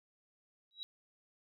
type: tone with exponential growth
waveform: sine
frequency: 3873 Hz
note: B7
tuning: 35 cents flat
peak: -36 dBFS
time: 0.71-0.83 s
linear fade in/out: 0 ms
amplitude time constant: 25 ms
effects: none